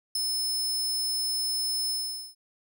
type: tone with ADSR envelope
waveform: sawtooth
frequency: 5230 Hz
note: E8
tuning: 15 cents flat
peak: -22 dBFS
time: 0.15-2.35 s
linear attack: 4 ms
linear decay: 10 ms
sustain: -2 dB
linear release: 450 ms
effects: none